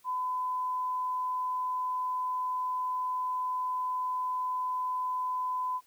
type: tone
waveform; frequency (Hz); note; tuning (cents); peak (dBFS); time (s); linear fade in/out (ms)
sine; 1009; B5; +37; -29; 0.04-5.81; 50
effects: white hiss -65 dBFS RMS until 5.86 s